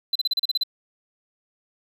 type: tone bursts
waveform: sine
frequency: 4041 Hz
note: B7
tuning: 39 cents sharp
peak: -16 dBFS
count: 9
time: 0.13-0.635 s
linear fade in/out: 5 ms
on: 25 ms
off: 35 ms
effects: tanh soft clip ceiling -18 dBFS + 9-bit